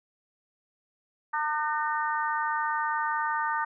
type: harmonic tone with a mistuned harmonic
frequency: 302.4 Hz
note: D#4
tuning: 49 cents flat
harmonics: 3 / 4 / 5 / 6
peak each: -29 / -31 / -33 / -35 dBFS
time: 1.33-3.65 s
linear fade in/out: 10 ms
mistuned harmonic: 6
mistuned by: +17 cents
effects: none